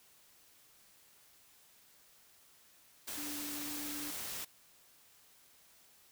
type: tone in noise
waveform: sine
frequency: 293.7 Hz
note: D4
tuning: in tune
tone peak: -44 dBFS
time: 3.17-4.11 s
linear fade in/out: 10 ms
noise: white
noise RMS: -42 dBFS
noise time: 3.07-4.45 s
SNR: -5 dB
effects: white hiss -64 dBFS RMS until 6.11 s